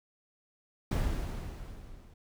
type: noise with level ramp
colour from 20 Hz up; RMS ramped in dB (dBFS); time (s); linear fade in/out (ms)
brown; -27 to -54; 0.91-2.14; 5
effects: none